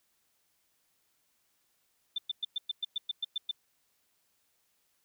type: tone bursts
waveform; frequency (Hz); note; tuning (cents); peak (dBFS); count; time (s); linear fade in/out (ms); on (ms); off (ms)
sine; 3553; A7; +16; -29; 11; 2.16-3.513; 5; 23; 110
effects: white hiss -74 dBFS RMS until 5.04 s